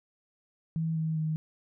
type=tone with pitch steps; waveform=sine; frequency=161.9 / 159.3 / 156.75 Hz; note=E3 / D#3 / D#3; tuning=-31 / +41 / +13 cents; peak=-27 dBFS; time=0.76-1.36 s; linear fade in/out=0 ms; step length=200 ms; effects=none